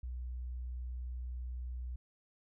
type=tone; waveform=sine; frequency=61.74 Hz; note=B1; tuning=in tune; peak=-38 dBFS; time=0.03-1.96 s; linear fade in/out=5 ms; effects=none